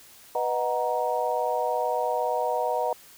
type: chord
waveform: sine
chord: B major seventh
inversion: none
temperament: equal with one note detuned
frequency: 493.9 / 622.3 / 740 / 938.8 Hz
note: B4 / D#5 / F#5 / A#5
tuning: 0 / 0 / 0 / +12 cents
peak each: -29 dBFS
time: 0.35-2.93 s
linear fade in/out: 2 ms
effects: white hiss -51 dBFS RMS until 3.17 s